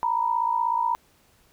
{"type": "tone pair together", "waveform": "sine", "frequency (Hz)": [923.6, 980], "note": ["A#5", "B5"], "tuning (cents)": [-16, -14], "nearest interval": "minor second", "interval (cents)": 102, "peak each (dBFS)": -24, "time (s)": [0.03, 0.95], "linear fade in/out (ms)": 0, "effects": ["pink hiss -61 dBFS RMS until 1.52 s"]}